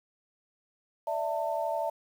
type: chord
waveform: sine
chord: D suspended second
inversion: none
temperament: equal with one note detuned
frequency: 587.3 / 659.3 / 896.4 Hz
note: D5 / E5 / A5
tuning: 0 / 0 / +32 cents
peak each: -34 / -31 / -33 dBFS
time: 1.07-1.9 s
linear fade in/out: 5 ms
effects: 9-bit